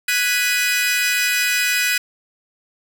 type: chord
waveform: sawtooth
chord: G# minor seventh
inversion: third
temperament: equal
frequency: 1480 / 1661.2 / 1975.5 / 2489 Hz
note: F#6 / G#6 / B6 / D#7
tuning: 0 / 0 / 0 / 0 cents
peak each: -19 / -23 / -19 / -17 dBFS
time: 0.08-1.98 s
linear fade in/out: 5 ms
effects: none